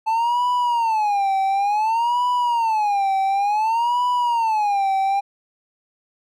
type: tone with vibrato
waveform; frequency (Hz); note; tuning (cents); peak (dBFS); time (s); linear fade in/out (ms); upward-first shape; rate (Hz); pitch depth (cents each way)
triangle; 873; A5; -14; -15; 0.06-5.21; 20; sine; 0.56; 210
effects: none